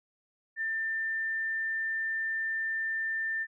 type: tone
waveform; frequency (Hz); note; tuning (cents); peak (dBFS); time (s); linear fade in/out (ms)
sine; 1790; A6; +29; -29; 0.56-3.47; 50
effects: none